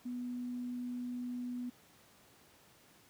sine tone, 246 Hz, B3, 7 cents flat, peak -37 dBFS, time 0.05-1.7 s, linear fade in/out 10 ms, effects pink hiss -63 dBFS RMS until 3.09 s + high-pass 100 Hz 12 dB/octave

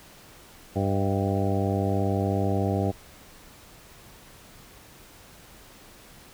harmonic tone with a mistuned harmonic, 98 Hz, G2, in tune, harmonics 1 / 2 / 3 / 4 / 5 / 6 / 7 / 8, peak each -26 / -29 / -31 / -32 / -33 / -34 / -34 / -35 dBFS, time 0.75-2.92 s, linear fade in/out 20 ms, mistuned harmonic 6, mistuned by +58 cents, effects pink hiss -50 dBFS RMS until 6.33 s

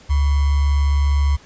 sine tone with sample-and-hold, 71.2 Hz, C#2, 47 cents sharp, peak -13 dBFS, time 0.09-1.37 s, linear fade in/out 20 ms, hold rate 1050 Hz, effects pink hiss -47 dBFS RMS until 1.45 s + resampled to 16000 Hz

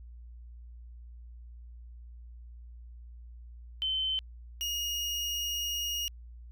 sine / 30% pulse tone pair in turn, 3073 / 2865 Hz, G7 / F7, -35 / +44 cents, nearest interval minor second, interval 121 cents, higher first, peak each -28 dBFS, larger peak neither, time 3.82-4.19 / 4.61-6.08 s, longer second, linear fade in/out 0 ms, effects added 59 Hz sine -45 dBFS peak until 6.51 s

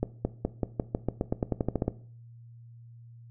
accelerating click train, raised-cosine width 2 ms, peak -13 dBFS, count 16, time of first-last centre 0.03-1.88 s, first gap 220 ms, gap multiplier 0.91, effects noise-tail reverb RT60 0.5 s tail -17 dB re dry + added 117 Hz sine -47 dBFS peak until 3.3 s

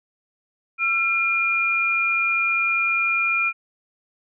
sine tone pair together, 1352.6 / 2410 Hz, E6 / D7, +44 / +44 cents, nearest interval minor seventh, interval 1000 cents, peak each -25 / -19 dBFS, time 0.78-3.53 s, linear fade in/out 50 ms, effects none

